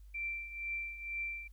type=tone with tremolo; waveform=sine; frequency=2349 Hz; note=D7; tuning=in tune; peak=-34 dBFS; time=0.14-1.48 s; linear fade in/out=10 ms; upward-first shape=triangle; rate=2.1 Hz; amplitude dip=75%; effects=added 50 Hz sine -51 dBFS peak until 1.52 s + white hiss -75 dBFS RMS until 1.52 s